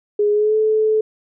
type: tone with pitch glide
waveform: sine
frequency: 415.3 to 433.9 Hz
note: G#4 to A4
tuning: 0 to -24 cents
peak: -13 dBFS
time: 0.19-1.01 s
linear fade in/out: 5 ms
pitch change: +76 cents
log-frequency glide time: 0.32-0.56 s
effects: none